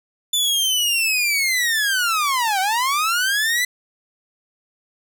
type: linear two-way sweep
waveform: sawtooth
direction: down then up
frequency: 3520 to 740 to 2015 Hz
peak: -14 dBFS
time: 0.33-3.65 s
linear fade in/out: 5 ms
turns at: 2.6 s
effects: none